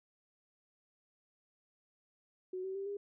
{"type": "tone with pitch steps", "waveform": "sine", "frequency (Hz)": [370, 381.1, 392.5, 404.2], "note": ["F#4", "G4", "G4", "G#4"], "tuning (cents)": [0, -49, 2, -47], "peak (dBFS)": -37, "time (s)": [2.53, 2.97], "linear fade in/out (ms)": 5, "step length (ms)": 110, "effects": []}